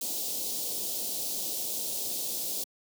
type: band-stop noise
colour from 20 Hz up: white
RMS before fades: -33 dBFS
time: 0.01-2.64 s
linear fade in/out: 5 ms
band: 680 to 3600 Hz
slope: 24 dB/octave
effects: high-pass 200 Hz 12 dB/octave